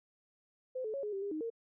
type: tone with pitch steps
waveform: sine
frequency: 513 / 433.9 / 553 / 418.8 / 390.7 / 403.5 / 310.4 / 459.5 Hz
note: C5 / A4 / C#5 / G#4 / G4 / G#4 / D#4 / A#4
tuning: -34 / -24 / -4 / +15 / -6 / -50 / -4 / -25 cents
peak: -35 dBFS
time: 0.75-1.502 s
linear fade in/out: 10 ms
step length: 94 ms
effects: none